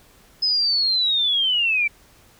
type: linear sweep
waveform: sine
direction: down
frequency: 5110 to 2300 Hz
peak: -17 dBFS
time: 0.42-1.88 s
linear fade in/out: 10 ms
effects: pink hiss -53 dBFS RMS until 2.39 s